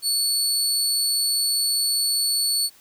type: tone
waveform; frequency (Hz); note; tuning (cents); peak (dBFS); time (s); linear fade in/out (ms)
25% pulse; 4435; C#8; 0; -15; 0.02-2.7; 50
effects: white hiss -53 dBFS RMS until 2.8 s